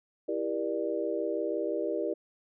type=chord; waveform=sine; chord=E half-diminished seventh; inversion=none; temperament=just; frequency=329.6 / 395.6 / 474.7 / 593.3 Hz; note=E4 / G4 / Bb4 / D5; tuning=0 / +16 / +31 / +18 cents; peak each=-34 / -34 / -34 / -34 dBFS; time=0.28-2.14 s; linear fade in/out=10 ms; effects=none